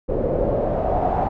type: noise with low-pass filter sweep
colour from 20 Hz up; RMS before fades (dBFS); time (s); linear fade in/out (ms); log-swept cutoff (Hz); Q
pink; -21; 0.08-1.29; 20; 470 to 810; 4.6
effects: none